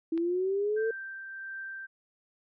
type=linear sweep; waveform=sine; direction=up; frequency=322.6 to 454.6 Hz; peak=-26 dBFS; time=0.12-0.91 s; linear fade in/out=5 ms
type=click; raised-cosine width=0.3 ms; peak=-30 dBFS; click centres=0.177 s
type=tone with tremolo; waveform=sine; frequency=1568 Hz; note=G6; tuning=in tune; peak=-36 dBFS; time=0.76-1.87 s; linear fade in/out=20 ms; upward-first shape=triangle; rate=1.5 Hz; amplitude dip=35%
effects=none